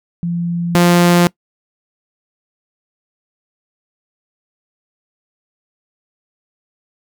sine / sawtooth tone pair in turn, 171.7 / 174.6 Hz, F3 / F3, -29 / 0 cents, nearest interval unison, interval 29 cents, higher second, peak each -16 / -4 dBFS, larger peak second, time 0.23-0.75 / 0.75-1.27 s, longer neither, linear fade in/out 0 ms, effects noise-tail reverb RT60 0.1 s tail -23 dB re dry

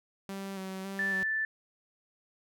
sawtooth tone with vibrato, 192.6 Hz, G3, 30 cents flat, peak -33 dBFS, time 0.29-1.23 s, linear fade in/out 0 ms, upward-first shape square, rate 1.8 Hz, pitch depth 24 cents each way
sine tone, 1760 Hz, A6, in tune, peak -28 dBFS, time 0.99-1.45 s, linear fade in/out 2 ms
effects none

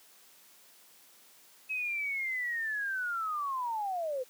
sine linear sweep, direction down, 2569 to 490 Hz, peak -31 dBFS, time 1.69-4.24 s, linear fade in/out 20 ms, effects white hiss -59 dBFS RMS until 4.29 s + high-pass 200 Hz 12 dB/octave

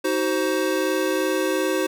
square chord, C diminished, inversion first, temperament just, 314 / 376.7 / 523.3 Hz, Eb4 / Gb4 / C5, +16 / +31 / 0 cents, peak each -26 / -25 / -26 dBFS, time 0.04-1.87 s, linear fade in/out 10 ms, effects none

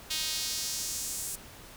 sawtooth tone with high-pass filter sweep, 313.3 Hz, D#4, 12 cents sharp, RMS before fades -34 dBFS, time 0.1-1.36 s, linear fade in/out 10 ms, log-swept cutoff 3600 to 8600 Hz, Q 1.6, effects pink hiss -49 dBFS RMS until 1.76 s

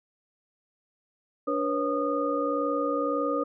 sine tone cluster, 290.8 / 485.2 / 547 / 1228 Hz, D4 / B4 / C#5 / D#6, -17 / -31 / -23 / -23 cents, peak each -30 dBFS, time 1.47-3.44 s, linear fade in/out 10 ms, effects none

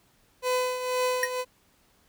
30% pulse tone with tremolo, 504 Hz, B4, 35 cents sharp, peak -20 dBFS, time 0.42-1.45 s, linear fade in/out 50 ms, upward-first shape triangle, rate 2 Hz, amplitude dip 65%
square tone with exponential decay, 1876 Hz, A#6, 11 cents sharp, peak -19 dBFS, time 1.23-1.3 s, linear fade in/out 2 ms, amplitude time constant 15 ms
effects pink hiss -64 dBFS RMS until 2.08 s

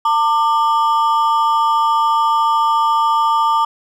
triangle ring-modulated tone, 1046.5 Hz, C6, in tune, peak -7 dBFS, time 0.05-3.65 s, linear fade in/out 5 ms, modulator 143 Hz, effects none

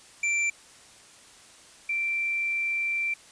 square / sine tone pair in turn, 2349 / 2349 Hz, D7 / D7, 0 / 0 cents, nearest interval unison, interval 0 cents, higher neither, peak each -24 / -25 dBFS, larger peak first, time 0.23-0.5 / 1.89-3.14 s, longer second, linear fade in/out 5 ms, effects white hiss -52 dBFS RMS until 3.31 s + resampled to 22050 Hz

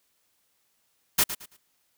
white noise with echo, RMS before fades -20 dBFS, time 1.18-1.24 s, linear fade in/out 10 ms, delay 110 ms, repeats 3, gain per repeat -12 dB, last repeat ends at 1.57 s, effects white hiss -71 dBFS RMS until 1.97 s

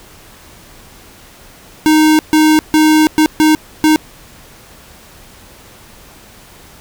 square tone bursts at uneven times, 310 Hz, D#4, 6 cents flat, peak -7 dBFS, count 6, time 1.86-2.19 / 2.33-2.59 / 2.74-3.07 / 3.18-3.26 / 3.4-3.55 / 3.84-3.96 s, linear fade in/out 0 ms, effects pink hiss -40 dBFS RMS until 6.8 s

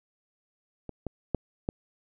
clicks, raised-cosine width 2 ms, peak -24 / -19 / -12 / -15 dBFS, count 4, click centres 0.893 / 1.067 / 1.347 / 1.689 s, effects none

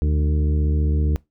harmonic tone with a mistuned harmonic, 75.4 Hz, D2, 46 cents sharp, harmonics 1 / 2 / 3 / 4 / 5 / 6, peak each -17 / -26 / -32 / -31 / -36 / -35 dBFS, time 0.02-1.16 s, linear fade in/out 0 ms, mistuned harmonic 3, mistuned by -70 cents, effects noise-tail reverb RT60 0.2 s tail -22 dB re dry

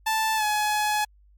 sawtooth tone with pitch glide, 880 to 844.6 Hz, A5 to G#5, 0 to +29 cents, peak -18 dBFS, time 0.06-1.05 s, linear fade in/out 10 ms, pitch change -71 cents, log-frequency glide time 0.36-0.44 s, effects added 50 Hz sine -53 dBFS peak until 1.37 s + MP3 96 kbps

